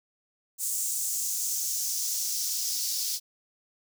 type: noise with high-pass filter sweep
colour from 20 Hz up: white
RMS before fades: -30 dBFS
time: 0.58-3.2 s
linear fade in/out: 50 ms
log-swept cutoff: 7500 to 4900 Hz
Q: 2.6
effects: none